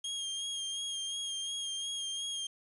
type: tone with vibrato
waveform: sawtooth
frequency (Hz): 3236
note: G#7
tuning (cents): -46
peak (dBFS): -32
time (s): 0.04-2.47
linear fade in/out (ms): 5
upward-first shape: sine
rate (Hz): 2.8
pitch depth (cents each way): 29
effects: resampled to 24000 Hz + 10-bit